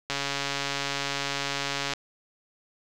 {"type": "click train", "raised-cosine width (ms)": 0.2, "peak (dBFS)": -11, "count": 258, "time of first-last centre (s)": [0.1, 1.936], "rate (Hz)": 140, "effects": []}